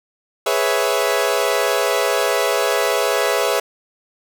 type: chord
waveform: sawtooth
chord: C# minor seventh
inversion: second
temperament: equal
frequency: 415.3 / 493.9 / 554.4 / 659.3 Hz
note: G#4 / B4 / C#5 / E5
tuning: 0 / 0 / 0 / 0 cents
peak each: -18 dBFS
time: 0.46-3.6 s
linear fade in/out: 5 ms
effects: none